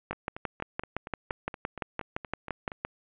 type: two click trains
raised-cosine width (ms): 0.5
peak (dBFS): -23 / -15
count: 12 / 17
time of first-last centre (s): 0.13-2.718 / 0.11-2.85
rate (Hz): 4.25 / 5.84
effects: resampled to 8000 Hz + 9-bit